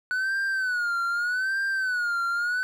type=tone with vibrato; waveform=triangle; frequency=1480 Hz; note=F#6; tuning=in tune; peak=-22 dBFS; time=0.11-2.63 s; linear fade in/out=0 ms; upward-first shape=sine; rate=0.82 Hz; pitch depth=120 cents each way; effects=none